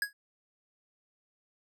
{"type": "tone with exponential decay", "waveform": "square", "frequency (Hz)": 1661.2, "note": "G#6", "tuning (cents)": 0, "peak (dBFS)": -25, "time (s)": [0.02, 0.13], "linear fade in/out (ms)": 2, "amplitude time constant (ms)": 22, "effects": []}